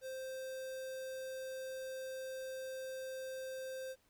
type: tone with notch filter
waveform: square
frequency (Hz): 523.3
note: C5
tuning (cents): 0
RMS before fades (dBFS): -44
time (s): 0.01-3.96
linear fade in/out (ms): 50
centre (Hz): 2300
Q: 1.7
effects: pink hiss -73 dBFS RMS until 4.09 s